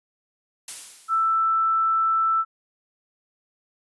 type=noise with exponential decay; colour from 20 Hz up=blue; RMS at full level=-30 dBFS; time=0.68-1.51 s; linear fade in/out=2 ms; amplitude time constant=180 ms
type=tone; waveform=sine; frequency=1325 Hz; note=E6; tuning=9 cents sharp; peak=-18 dBFS; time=1.08-2.45 s; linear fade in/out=50 ms
effects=resampled to 24000 Hz